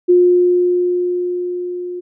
sine tone with level ramp, 356.6 Hz, F4, 36 cents sharp, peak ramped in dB -6 to -23 dBFS, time 0.08-2.01 s, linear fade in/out 20 ms, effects none

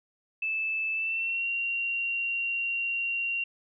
sine tone with pitch glide, 2628 to 2757 Hz, E7 to F7, -6 to -23 cents, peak -27 dBFS, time 0.42-3.44 s, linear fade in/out 5 ms, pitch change +83 cents, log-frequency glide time 0.93-1.48 s, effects none

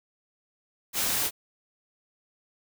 white noise, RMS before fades -27 dBFS, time 0.93-1.31 s, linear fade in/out 50 ms, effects none

